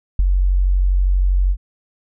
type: tone with ADSR envelope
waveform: sine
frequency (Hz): 46.25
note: F#1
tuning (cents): 0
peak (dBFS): -8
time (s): 0.19-1.57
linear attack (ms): 4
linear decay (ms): 17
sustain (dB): -4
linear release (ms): 64
effects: none